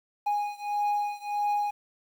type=beating tone pair; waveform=triangle; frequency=825 / 826.6 Hz; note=G#5 / G#5; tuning=-12 / -8 cents; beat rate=1.6 Hz; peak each=-27 / -28 dBFS; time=0.26-1.71 s; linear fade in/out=10 ms; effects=9-bit